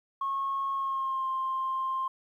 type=tone with pitch glide; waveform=sine; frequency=1091 to 1054.4 Hz; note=C#6 to C6; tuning=-28 to +13 cents; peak=-27 dBFS; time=0.21-2.08 s; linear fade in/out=5 ms; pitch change=-59 cents; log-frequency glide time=0.74-1.28 s; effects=tanh soft clip ceiling -23 dBFS + 11-bit